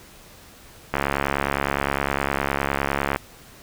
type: click train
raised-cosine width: 0.5 ms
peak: -6 dBFS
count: 156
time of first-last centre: 0.94-3.161 s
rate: 69.8 Hz
effects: pink hiss -47 dBFS RMS until 3.62 s